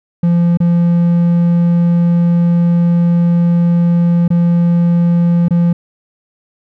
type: tone with dropouts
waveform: triangle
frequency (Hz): 171.9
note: F3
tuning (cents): -27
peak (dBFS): -6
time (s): 0.23-5.73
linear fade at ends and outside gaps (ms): 5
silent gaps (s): 0.573-0.602 / 4.28-4.303 / 5.484-5.507
effects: none